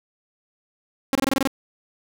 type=tone bursts; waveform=sawtooth; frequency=270 Hz; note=C#4; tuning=45 cents flat; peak=-14 dBFS; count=8; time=1.13-1.474 s; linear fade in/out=0 ms; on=22 ms; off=24 ms; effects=none